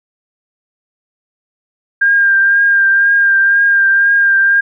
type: tone with vibrato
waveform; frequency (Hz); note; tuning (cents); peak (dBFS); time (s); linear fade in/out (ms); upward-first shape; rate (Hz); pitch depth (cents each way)
sine; 1601; G6; +36; -7; 2.01-4.61; 10; triangle; 2; 26
effects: none